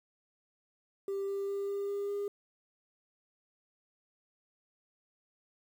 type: tone with pitch steps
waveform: sine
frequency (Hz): 393.8 / 396.1 / 398.4 / 400.7 / 403 / 405.3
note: G4 / G4 / G4 / G4 / G4 / G#4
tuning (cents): +8 / +18 / +28 / +38 / +48 / -42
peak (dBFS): -30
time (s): 1.08-2.28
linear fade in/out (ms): 2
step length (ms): 200
effects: tanh soft clip ceiling -31 dBFS + 10-bit